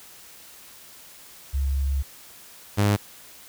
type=tone pair in turn; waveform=sine / sawtooth; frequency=68.5 / 102.63 Hz; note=C#2 / G#2; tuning=-20 / -20 cents; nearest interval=perfect fifth; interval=700 cents; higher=second; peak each=-21 / -14 dBFS; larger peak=second; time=1.53-2.03 / 2.77-2.97 s; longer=first; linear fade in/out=20 ms; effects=white hiss -47 dBFS RMS until 3.48 s